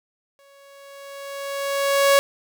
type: tone with exponential growth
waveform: sawtooth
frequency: 557 Hz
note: C#5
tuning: 8 cents sharp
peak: -8 dBFS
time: 0.39-2.19 s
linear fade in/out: 0 ms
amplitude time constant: 390 ms
effects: none